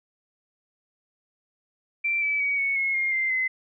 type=tone with pitch steps; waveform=sine; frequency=2349 / 2303 / 2259 / 2215 / 2172 / 2129 / 2088 / 2047 Hz; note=D7 / D7 / C#7 / C#7 / C#7 / C7 / C7 / C7; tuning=0 / -34 / +32 / -2 / -36 / +30 / -4 / -38 cents; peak=-22 dBFS; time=2.04-3.48 s; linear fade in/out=10 ms; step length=180 ms; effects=none